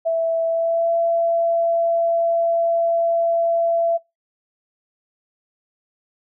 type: tone with pitch glide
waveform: sine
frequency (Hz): 659.3 to 672.8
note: E5 to E5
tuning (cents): 0 to +35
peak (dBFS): -16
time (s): 0.05-3.98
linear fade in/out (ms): 20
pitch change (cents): +35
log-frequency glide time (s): 0.46-0.93
effects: noise-tail reverb RT60 0.2 s tail -21 dB re dry